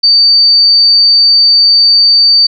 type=tone; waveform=sine; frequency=4599 Hz; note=D8; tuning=37 cents flat; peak=-3 dBFS; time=0.03-2.47 s; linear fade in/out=10 ms; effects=none